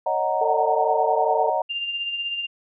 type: chord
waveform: sine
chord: D# minor seventh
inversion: third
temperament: equal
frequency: 554.4 / 622.3 / 740 / 932.3 Hz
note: C#5 / D#5 / F#5 / A#5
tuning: 0 / 0 / 0 / 0 cents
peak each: -28 / -25 / -25 / -25 dBFS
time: 0.06-1.62 s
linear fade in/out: 5 ms
type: harmonic tone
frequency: 150 Hz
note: D3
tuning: 37 cents sharp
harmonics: 3 / 4 / 5 / 6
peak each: -25 / -29 / -25 / -29 dBFS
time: 0.41-1.5 s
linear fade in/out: 5 ms
type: tone with tremolo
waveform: sine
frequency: 2794 Hz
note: F7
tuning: in tune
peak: -23 dBFS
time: 1.69-2.47 s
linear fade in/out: 20 ms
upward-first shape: sine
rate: 16 Hz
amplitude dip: 45%
effects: none